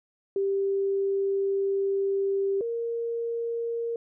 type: tone pair in turn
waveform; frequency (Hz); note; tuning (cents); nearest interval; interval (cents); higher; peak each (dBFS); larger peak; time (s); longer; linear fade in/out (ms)
sine; 393 / 465.3; G4 / A#4; +4 / -3; minor third; 293; second; -23 / -27; first; 0.36-2.61 / 2.61-3.96; first; 2
effects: none